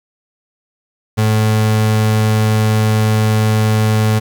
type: tone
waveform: 35% pulse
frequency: 108.5 Hz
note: A2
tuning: 24 cents flat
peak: -9 dBFS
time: 1.17-4.2 s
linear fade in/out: 20 ms
effects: 8-bit

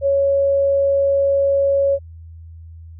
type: tone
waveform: sine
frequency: 554.4 Hz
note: C#5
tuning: in tune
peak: -13 dBFS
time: 0.01-1.99 s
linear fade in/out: 50 ms
effects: added 82 Hz sine -35 dBFS peak until 2.99 s

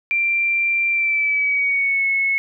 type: tone with pitch glide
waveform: sine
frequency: 2363 to 2192 Hz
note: D7 to C#7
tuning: +10 to -20 cents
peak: -16 dBFS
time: 0.11-2.38 s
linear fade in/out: 0 ms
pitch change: -130 cents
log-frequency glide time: 0.9-2.06 s
effects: none

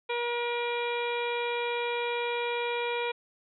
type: harmonic tone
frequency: 477.6 Hz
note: A#4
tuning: 42 cents sharp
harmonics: 1 / 2 / 3 / 4 / 5 / 6 / 7 / 8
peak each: -31 / -34 / -41 / -43 / -35 / -48 / -42 / -45 dBFS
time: 0.09-3.12 s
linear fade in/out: 10 ms
effects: none

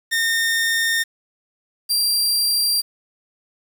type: tone pair in turn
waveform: sawtooth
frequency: 1827 / 4733 Hz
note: A#6 / D8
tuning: -35 / +13 cents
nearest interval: octave + major third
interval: 1648 cents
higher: second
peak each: -14 dBFS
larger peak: neither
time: 0.11-1.04 / 1.89-2.82 s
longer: neither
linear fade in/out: 20 ms
effects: 7-bit

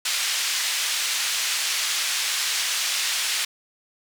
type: band-pass noise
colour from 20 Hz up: pink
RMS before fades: -25 dBFS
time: 0.05-3.45 s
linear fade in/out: 5 ms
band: 2400 to 8400 Hz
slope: 12 dB/octave
effects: none

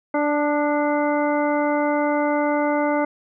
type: harmonic tone with a mistuned harmonic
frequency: 293.7 Hz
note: D4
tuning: in tune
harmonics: 1 / 2 / 3 / 4 / 5 / 7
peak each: -22 / -22 / -25 / -31 / -31 / -32 dBFS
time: 0.14-3.05 s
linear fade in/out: 5 ms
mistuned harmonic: 4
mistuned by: +27 cents
effects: none

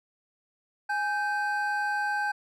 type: tone pair together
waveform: triangle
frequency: 828.7 / 1558 Hz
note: G#5 / G6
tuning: -4 / -11 cents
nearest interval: major seventh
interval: 1093 cents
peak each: -27 dBFS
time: 0.89-2.32 s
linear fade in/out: 10 ms
effects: none

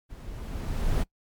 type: noise with level ramp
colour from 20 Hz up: brown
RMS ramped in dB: -42 to -23 dBFS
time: 0.09-1.04 s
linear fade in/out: 20 ms
effects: noise-tail reverb RT60 0.1 s tail -23 dB re dry + MP3 96 kbps

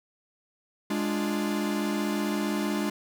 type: chord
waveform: 45% pulse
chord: D diminished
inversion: second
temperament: equal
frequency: 207.7 / 293.7 / 349.2 Hz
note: Ab3 / D4 / F4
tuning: 0 / 0 / 0 cents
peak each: -29 / -31 / -33 dBFS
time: 0.9-2.9 s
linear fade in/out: 5 ms
effects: none

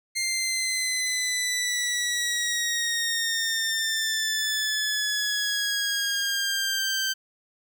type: exponential sweep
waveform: 15% pulse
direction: down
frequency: 2104 to 1554 Hz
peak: -18 dBFS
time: 0.15-7.14 s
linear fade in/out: 20 ms
effects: none

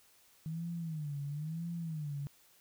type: tone with vibrato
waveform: sine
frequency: 155.56 Hz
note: D#3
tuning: in tune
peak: -36 dBFS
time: 0.46-2.27 s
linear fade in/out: 0 ms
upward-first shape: sine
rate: 1 Hz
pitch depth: 160 cents each way
effects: white hiss -65 dBFS RMS until 2.6 s

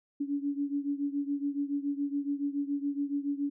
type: beating tone pair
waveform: sine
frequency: 282.1 / 289.2 Hz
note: C#4 / D4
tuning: +30 / -27 cents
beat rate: 7.1 Hz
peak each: -31 / -34 dBFS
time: 0.2-3.5 s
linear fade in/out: 10 ms
effects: none

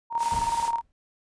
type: tone with tremolo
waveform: sine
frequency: 930 Hz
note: A#5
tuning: 4 cents flat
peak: -21 dBFS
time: 0.1-0.82 s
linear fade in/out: 50 ms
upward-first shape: square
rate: 19 Hz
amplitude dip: 60%
type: noise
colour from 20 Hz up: white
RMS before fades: -36 dBFS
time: 0.18-0.72 s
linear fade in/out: 50 ms
type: noise with exponential decay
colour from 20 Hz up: brown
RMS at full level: -29 dBFS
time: 0.32-0.92 s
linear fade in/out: 0 ms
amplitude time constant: 130 ms
effects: resampled to 22050 Hz

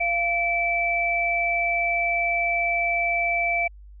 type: tone pair together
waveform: sine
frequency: 689.4 / 2317 Hz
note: F5 / D7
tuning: -23 / -24 cents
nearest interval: octave + major sixth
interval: 2099 cents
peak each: -25 / -22 dBFS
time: 0-3.68 s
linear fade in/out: 10 ms
effects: added 50 Hz sine -42 dBFS peak until 4 s

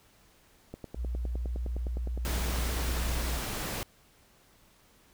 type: click train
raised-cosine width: 2 ms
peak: -26 dBFS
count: 22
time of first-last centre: 0.74-2.894 s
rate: 9.75 Hz
type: tone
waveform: sine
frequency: 60.1 Hz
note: B1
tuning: 46 cents flat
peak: -30 dBFS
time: 0.95-3.4 s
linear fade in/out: 50 ms
type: noise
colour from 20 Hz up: pink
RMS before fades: -35 dBFS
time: 2.25-3.83 s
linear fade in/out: 0 ms
effects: pink hiss -62 dBFS RMS until 5.13 s

